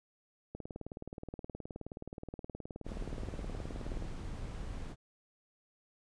click train, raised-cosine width 2 ms, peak -29 dBFS, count 67, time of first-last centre 0.55-4.024 s, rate 19 Hz
brown noise, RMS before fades -41 dBFS, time 2.84-4.96 s, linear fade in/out 50 ms
effects resampled to 22050 Hz

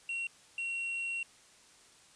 triangle tone bursts at uneven times, 2737 Hz, F7, 36 cents flat, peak -32 dBFS, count 2, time 0.09-0.27 / 0.58-1.23 s, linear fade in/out 2 ms, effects white hiss -60 dBFS RMS until 2.15 s + resampled to 22050 Hz

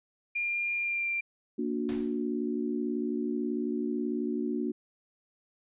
sine tone with pitch glide, 2401 to 2372 Hz, D7 to D7, +38 to +17 cents, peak -28 dBFS, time 0.35-1.21 s, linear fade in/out 10 ms, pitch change -21 cents, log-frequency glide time 0.79-1.08 s
sine chord, Bb augmented, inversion none, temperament just, 233.1 / 291.4 / 364.2 Hz, Bb3 / D4 / F#4, 0 / -13 / -27 cents, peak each -32 / -33 / -34 dBFS, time 1.58-4.72 s, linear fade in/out 10 ms
pink noise with exponential decay, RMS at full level -40 dBFS, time 1.89-2.28 s, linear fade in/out 0 ms, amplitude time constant 84 ms
effects resampled to 8000 Hz

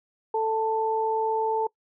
sine tone pair together, 442.1 / 884.2 Hz, A4 / A5, +8 / +8 cents, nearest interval octave, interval 1200 cents, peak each -25 dBFS, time 0.34-1.67 s, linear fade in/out 5 ms, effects noise-tail reverb RT60 0.1 s tail -23 dB re dry

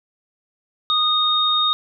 sine tone pair together, 1238 / 3710 Hz, D#6 / A#7, -9 / -9 cents, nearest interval octave + perfect fifth, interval 1900 cents, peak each -20 / -17 dBFS, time 0.9-1.73 s, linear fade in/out 0 ms, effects none

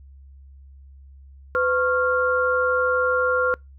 sine tone cluster, 504 / 1095 / 1392 Hz, B4 / C#6 / F6, +35 / -22 / -6 cents, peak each -21 / -28 / -21 dBFS, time 1.55-3.54 s, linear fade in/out 0 ms, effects noise-tail reverb RT60 0.2 s tail -26 dB re dry + added 68 Hz sine -43 dBFS peak until 3.78 s

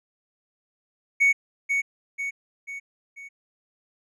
triangle tone with echo, 2227 Hz, C#7, 7 cents sharp, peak -13 dBFS, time 1.2-1.33 s, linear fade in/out 20 ms, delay 490 ms, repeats 4, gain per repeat -6 dB, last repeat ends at 3.29 s, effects tanh soft clip ceiling -10 dBFS + resampled to 24000 Hz

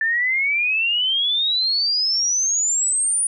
sine exponential sweep, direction up, 1760 to 9700 Hz, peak -17 dBFS, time 0.01-3.27 s, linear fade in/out 2 ms, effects none

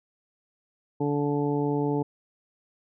harmonic tone, 144.9 Hz, D3, 23 cents flat, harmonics 1 / 2 / 3 / 4 / 5 / 6, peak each -29 / -27 / -28 / -41 / -39 / -34 dBFS, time 1-2.03 s, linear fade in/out 10 ms, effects none

